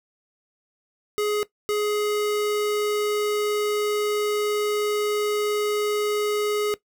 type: tone pair in turn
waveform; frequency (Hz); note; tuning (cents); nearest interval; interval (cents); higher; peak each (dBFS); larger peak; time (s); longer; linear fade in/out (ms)
square; 418.5 / 418.5; G#4 / G#4; +13 / +13; unison; 0; neither; -22; neither; 1.18-1.43 / 1.69-6.74; second; 0
effects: noise-tail reverb RT60 0.1 s tail -17 dB re dry